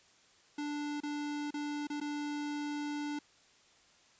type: tone with dropouts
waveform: square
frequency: 293.7 Hz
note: D4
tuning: in tune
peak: -36 dBFS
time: 0.58-3.19 s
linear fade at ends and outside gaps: 5 ms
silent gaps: 1.004-1.033 / 1.507-1.54 / 1.871-1.9 / 2.002-2.012 s
effects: white hiss -64 dBFS RMS until 4.19 s + resampled to 16000 Hz